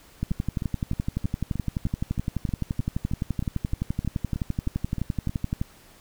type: two click trains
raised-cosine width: 5 ms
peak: -13 / -17 dBFS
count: 64 / 17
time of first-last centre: 0.23-5.615 / 0.31-5.294 s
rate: 11.7 / 3.21 Hz
effects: pink hiss -53 dBFS RMS until 6 s